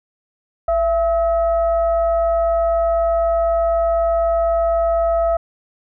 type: tone with frequency modulation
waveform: sine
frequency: 670 Hz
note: E5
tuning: 28 cents sharp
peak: -14 dBFS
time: 0.68-5.37 s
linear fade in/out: 5 ms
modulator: 616 Hz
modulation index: 0.46
effects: none